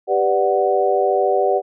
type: chord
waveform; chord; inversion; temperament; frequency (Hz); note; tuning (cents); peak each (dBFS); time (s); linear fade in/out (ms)
sine; G major seventh; none; equal; 392 / 493.9 / 587.3 / 740; G4 / B4 / D5 / F#5; 0 / 0 / 0 / 0; -19 / -21 / -20 / -19; 0.07-1.62; 50
effects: none